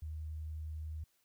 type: tone with vibrato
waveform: sine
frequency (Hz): 77.78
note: D#2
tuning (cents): 0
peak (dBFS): -39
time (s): 0.02-1.04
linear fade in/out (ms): 5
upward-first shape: triangle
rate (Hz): 11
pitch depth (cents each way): 9
effects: white hiss -75 dBFS RMS until 1.24 s

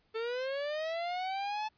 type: linear sweep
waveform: 45% pulse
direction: up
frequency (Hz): 440 to 871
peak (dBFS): -33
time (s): 0.14-1.69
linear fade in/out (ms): 20
effects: pink hiss -72 dBFS RMS until 1.77 s + resampled to 11025 Hz

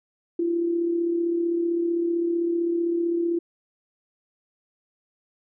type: tone with amplitude modulation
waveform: sine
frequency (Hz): 340.4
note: F4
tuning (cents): -44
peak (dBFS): -19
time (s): 0.39-3.39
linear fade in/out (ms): 5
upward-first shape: sine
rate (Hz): 35.6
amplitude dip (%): 45
effects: none

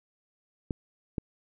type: clicks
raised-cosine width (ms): 3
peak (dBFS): -17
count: 2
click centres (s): 0.708 / 1.182
effects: none

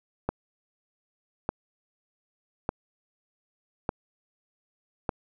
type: click train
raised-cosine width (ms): 1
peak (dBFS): -12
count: 5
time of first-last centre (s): 0.29-5.092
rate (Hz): 0.833
effects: none

